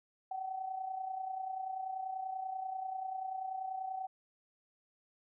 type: tone with amplitude modulation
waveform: sine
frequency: 759 Hz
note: F#5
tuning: 44 cents sharp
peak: -34 dBFS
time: 0.31-4.07 s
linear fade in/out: 5 ms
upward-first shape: sine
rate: 30.3 Hz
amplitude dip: 60%
effects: none